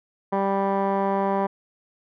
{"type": "tone with low-pass filter", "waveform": "15% pulse", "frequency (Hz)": 196.3, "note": "G3", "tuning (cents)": 3, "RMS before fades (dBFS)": -23, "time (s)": [0.32, 1.47], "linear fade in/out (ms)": 10, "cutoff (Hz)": 1100, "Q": 3.5, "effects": []}